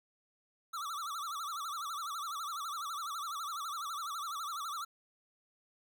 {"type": "tone with vibrato", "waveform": "square", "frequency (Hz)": 1244.5, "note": "D#6", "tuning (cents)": 0, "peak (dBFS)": -38, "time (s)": [0.73, 4.85], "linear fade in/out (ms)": 10, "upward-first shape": "sine", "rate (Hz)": 12, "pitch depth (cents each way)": 170, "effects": []}